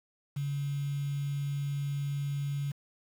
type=tone with quantisation; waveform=sine; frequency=141.6 Hz; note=C#3; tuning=37 cents sharp; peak=-30 dBFS; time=0.36-2.72 s; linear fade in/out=10 ms; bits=8; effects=none

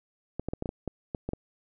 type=clicks; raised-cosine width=2 ms; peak=-18 dBFS; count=10; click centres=0.396 / 0.486 / 0.535 / 0.624 / 0.658 / 0.691 / 0.877 / 1.148 / 1.29 / 1.334 s; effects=none

